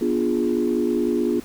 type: chord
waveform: sine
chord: B diminished seventh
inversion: none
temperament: equal with one note detuned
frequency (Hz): 243.8 / 293.7 / 349.2 / 415.3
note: B3 / D4 / F4 / Ab4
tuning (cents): -22 / 0 / 0 / 0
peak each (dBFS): -23 / -25 / -22 / -25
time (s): 0.01-1.4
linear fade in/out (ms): 5
effects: tanh soft clip ceiling -10 dBFS + pink hiss -44 dBFS RMS until 1.44 s